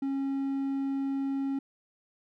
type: tone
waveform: triangle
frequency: 273.2 Hz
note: C#4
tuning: 25 cents flat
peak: -26 dBFS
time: 0.02-1.59 s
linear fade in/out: 5 ms
effects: none